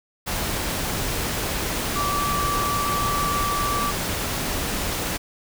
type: tone in noise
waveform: sine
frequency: 1159 Hz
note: D6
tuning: 23 cents flat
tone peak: -23 dBFS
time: 1.95-3.92 s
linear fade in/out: 20 ms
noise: pink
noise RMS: -26 dBFS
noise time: 0.26-5.18 s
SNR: 0 dB
effects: none